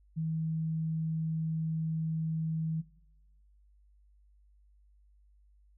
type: tone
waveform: sine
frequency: 160 Hz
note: D#3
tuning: 49 cents sharp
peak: -30 dBFS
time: 0.16-2.82 s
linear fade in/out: 20 ms
effects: noise-tail reverb RT60 0.9 s tail -19 dB re dry + added 50 Hz sine -60 dBFS peak until 5.77 s